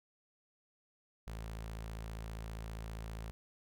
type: tone with notch filter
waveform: sawtooth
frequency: 55 Hz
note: A1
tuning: in tune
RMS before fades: -44 dBFS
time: 1.27-3.31 s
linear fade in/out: 0 ms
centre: 300 Hz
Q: 1.8
effects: none

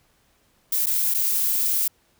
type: noise with dropouts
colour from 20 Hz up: violet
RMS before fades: -22 dBFS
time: 0.72-1.88 s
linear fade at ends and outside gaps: 5 ms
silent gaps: 0.86-0.867 / 1.14-1.145 s
effects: pink hiss -63 dBFS RMS until 2.19 s

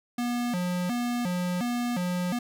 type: tone with vibrato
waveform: square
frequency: 207.9 Hz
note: G#3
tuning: 2 cents sharp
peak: -27 dBFS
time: 0.18-2.39 s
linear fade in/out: 5 ms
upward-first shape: square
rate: 1.4 Hz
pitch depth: 260 cents each way
effects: none

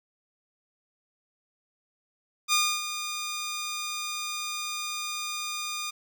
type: tone with ADSR envelope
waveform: 10% pulse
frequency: 1216 Hz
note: D#6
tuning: 40 cents flat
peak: -12 dBFS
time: 2.48-5.91 s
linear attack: 48 ms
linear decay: 280 ms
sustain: -11 dB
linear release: 15 ms
effects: none

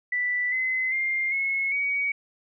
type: tone with pitch steps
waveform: sine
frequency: 1975.5 / 2042 / 2110 / 2181 / 2254 Hz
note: B6 / C7 / C7 / C#7 / C#7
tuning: 0 / -43 / +14 / -29 / +28 cents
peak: -23 dBFS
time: 0.12-2.12 s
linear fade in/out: 5 ms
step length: 400 ms
effects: none

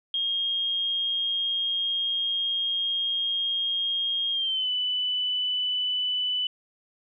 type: tone with pitch glide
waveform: sine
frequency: 3241 to 2989 Hz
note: G#7 to F#7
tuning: -43 to +17 cents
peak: -24 dBFS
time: 0.14-6.47 s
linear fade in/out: 2 ms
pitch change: -140 cents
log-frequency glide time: 4.32-4.7 s
effects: none

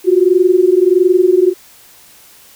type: tone pair together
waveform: sine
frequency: 354.1 / 375.6 Hz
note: F4 / F#4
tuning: +24 / +26 cents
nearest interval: minor second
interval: 102 cents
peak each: -10 dBFS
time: 0.04-1.54 s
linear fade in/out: 50 ms
effects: white hiss -43 dBFS RMS until 2.55 s

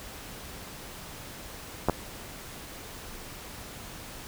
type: clicks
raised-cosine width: 1 ms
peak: -9 dBFS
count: 2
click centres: 1.886 / 1.897 s
effects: pink hiss -43 dBFS RMS until 4.27 s

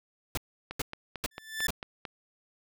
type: noise bursts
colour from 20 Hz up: pink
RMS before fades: -31 dBFS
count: 4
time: 0.35-1.706 s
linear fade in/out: 2 ms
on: 24 ms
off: 420 ms
type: click train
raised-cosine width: 0.3 ms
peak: -21 dBFS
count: 7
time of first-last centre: 0.71-2.052 s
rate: 4.47 Hz
type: tone with exponential growth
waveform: sawtooth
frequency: 1760 Hz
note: A6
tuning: in tune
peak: -21 dBFS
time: 1.31-1.67 s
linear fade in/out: 5 ms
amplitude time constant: 77 ms
effects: none

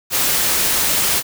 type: noise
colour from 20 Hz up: white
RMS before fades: -17 dBFS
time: 0.1-1.23 s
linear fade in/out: 50 ms
effects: none

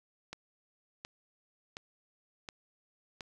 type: click train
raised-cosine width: 0.2 ms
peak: -24 dBFS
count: 5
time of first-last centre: 0.33-3.208 s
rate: 1.39 Hz
effects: none

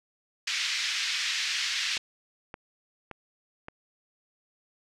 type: band-pass noise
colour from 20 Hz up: pink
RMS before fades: -30 dBFS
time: 0.47-1.98 s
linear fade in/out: 5 ms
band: 1900 to 5800 Hz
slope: 24 dB/octave
type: click train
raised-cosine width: 0.5 ms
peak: -24 dBFS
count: 4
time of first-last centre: 1.97-3.684 s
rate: 1.75 Hz
effects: none

